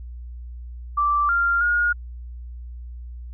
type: tone with pitch steps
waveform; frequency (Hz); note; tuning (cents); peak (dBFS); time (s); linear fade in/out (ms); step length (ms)
sine; 1169 / 1391 / 1432; D6 / F6 / F6; -8 / -7 / +43; -17; 0.97-1.93; 10; 320
effects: added 60 Hz sine -33 dBFS peak until 3.33 s